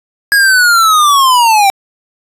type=linear sweep; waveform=square; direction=down; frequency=1661.2 to 768 Hz; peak=-6 dBFS; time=0.32-1.7 s; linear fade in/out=0 ms; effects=resampled to 32000 Hz